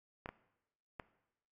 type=clicks; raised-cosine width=0.5 ms; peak=-27 dBFS; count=3; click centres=0.259 / 0.29 / 0.998 s; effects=noise-tail reverb RT60 0.9 s tail -18 dB re dry + AAC 48 kbps